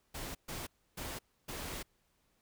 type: noise bursts at uneven times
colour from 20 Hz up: pink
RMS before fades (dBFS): -42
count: 4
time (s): 0.14-0.35 / 0.48-0.67 / 0.97-1.19 / 1.48-1.83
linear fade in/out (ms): 10
effects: pink hiss -75 dBFS RMS until 2.41 s